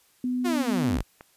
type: tone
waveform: sine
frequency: 250 Hz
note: B3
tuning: 21 cents sharp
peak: -24 dBFS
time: 0.24-0.97 s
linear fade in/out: 2 ms
type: linear sweep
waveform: sawtooth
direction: down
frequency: 370 to 31.5 Hz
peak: -22 dBFS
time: 0.44-1.03 s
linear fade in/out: 20 ms
type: click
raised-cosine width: 0.5 ms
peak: -27 dBFS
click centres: 1.209 s
effects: white hiss -62 dBFS RMS until 1.36 s + resampled to 32000 Hz